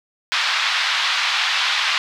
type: band-pass noise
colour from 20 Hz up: white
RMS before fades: -20 dBFS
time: 0.32-1.98 s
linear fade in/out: 0 ms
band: 950 to 4100 Hz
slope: 24 dB/octave
effects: none